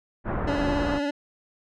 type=low-pass noise; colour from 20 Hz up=pink; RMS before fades=-28 dBFS; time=0.24-1 s; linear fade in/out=50 ms; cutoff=1500 Hz; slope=24 dB/octave
type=tone with vibrato; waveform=25% pulse; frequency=287.2 Hz; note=D4; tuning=39 cents flat; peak=-21 dBFS; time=0.47-1.11 s; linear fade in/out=10 ms; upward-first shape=sine; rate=18 Hz; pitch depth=35 cents each way
effects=low-pass 4000 Hz 12 dB/octave